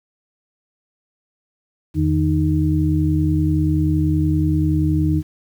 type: tone cluster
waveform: sine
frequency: 83.4 / 153.9 / 308.7 Hz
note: E2 / D#3 / D#4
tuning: +21 / -19 / -14 cents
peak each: -19 dBFS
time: 1.94-5.23 s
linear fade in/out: 50 ms
effects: 8-bit